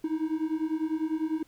triangle beating tone pair, 311.1 / 321.1 Hz, D#4 / E4, 0 / -45 cents, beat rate 10 Hz, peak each -28 dBFS, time 0.04-1.43 s, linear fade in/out 5 ms, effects pink hiss -63 dBFS RMS until 1.47 s

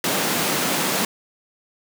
pink high-pass noise, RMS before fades -22 dBFS, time 0.04-1.05 s, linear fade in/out 2 ms, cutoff 170 Hz, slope 24 dB/octave, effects none

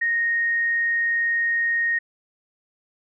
sine tone, 1861 Hz, A#6, 3 cents flat, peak -19 dBFS, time 0.01-1.99 s, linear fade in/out 10 ms, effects none

